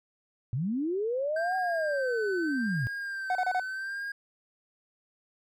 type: linear two-way sweep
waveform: sine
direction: up then down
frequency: 110 to 760 to 110 Hz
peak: -27 dBFS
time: 0.53-2.87 s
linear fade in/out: 0 ms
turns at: 1.56 s
type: tone with vibrato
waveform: triangle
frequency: 1566 Hz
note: G6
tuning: 2 cents flat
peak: -31 dBFS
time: 1.36-4.12 s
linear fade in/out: 5 ms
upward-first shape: sine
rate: 0.81 Hz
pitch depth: 66 cents each way
type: tone bursts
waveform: triangle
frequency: 736 Hz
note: F#5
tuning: 9 cents flat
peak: -23 dBFS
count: 4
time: 3.3-3.598 s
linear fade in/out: 2 ms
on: 52 ms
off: 30 ms
effects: none